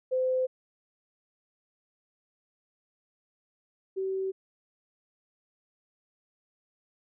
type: tone pair in turn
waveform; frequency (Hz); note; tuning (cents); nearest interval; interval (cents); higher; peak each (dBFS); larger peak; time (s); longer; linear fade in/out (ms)
sine; 514 / 382.5; C5 / G4; -31 / -42; perfect fourth; 511; first; -24 / -28; first; 0.11-0.47 / 3.96-4.32; neither; 20
effects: none